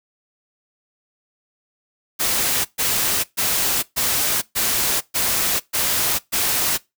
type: noise bursts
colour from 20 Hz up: white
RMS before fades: -20 dBFS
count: 8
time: 2.19-6.78 s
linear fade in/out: 20 ms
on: 460 ms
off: 130 ms
effects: noise-tail reverb RT60 0.2 s tail -21 dB re dry